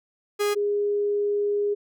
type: tone pair in turn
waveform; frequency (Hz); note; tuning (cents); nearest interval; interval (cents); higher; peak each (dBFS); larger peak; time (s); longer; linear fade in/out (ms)
45% pulse / sine; 412.1 / 410.4; G#4 / G#4; -13 / -21; unison; 8; first; -21; neither; 0.39-0.55 / 0.55-1.75; second; 20
effects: none